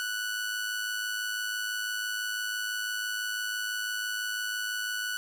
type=tone with amplitude modulation; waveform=sawtooth; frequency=1480 Hz; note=F#6; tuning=in tune; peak=-25 dBFS; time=0-5.17 s; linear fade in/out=0 ms; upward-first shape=sine; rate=106 Hz; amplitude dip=45%; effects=none

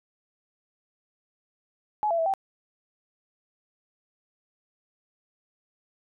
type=tone with pitch steps; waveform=sine; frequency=846 / 673 / 654 / 777 Hz; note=G#5 / E5 / E5 / G5; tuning=+32 / +36 / -14 / -16 cents; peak=-22 dBFS; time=2.03-2.338 s; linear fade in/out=0 ms; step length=77 ms; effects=none

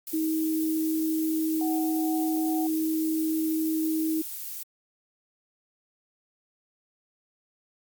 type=noise; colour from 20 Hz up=violet; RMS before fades=-36 dBFS; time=0.07-4.63 s; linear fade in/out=2 ms
type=tone; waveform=sine; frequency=317.5 Hz; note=D#4; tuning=35 cents sharp; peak=-24 dBFS; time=0.13-4.22 s; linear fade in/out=10 ms
type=tone with tremolo; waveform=sine; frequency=746 Hz; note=F#5; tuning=14 cents sharp; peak=-32 dBFS; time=1.61-2.67 s; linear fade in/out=2 ms; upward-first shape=triangle; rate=2.3 Hz; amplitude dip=45%
effects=Opus 48 kbps

